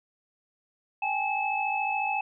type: tone cluster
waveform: sine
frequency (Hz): 789 / 843 / 2602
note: G5 / G#5 / E7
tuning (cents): +11 / +26 / -23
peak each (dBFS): -30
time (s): 1.02-2.21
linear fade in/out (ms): 5
effects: none